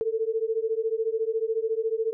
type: beating tone pair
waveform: sine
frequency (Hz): 440 / 454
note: A4 / A#4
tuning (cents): 0 / -46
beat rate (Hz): 14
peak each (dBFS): -27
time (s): 0.01-2.13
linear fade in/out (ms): 0
effects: none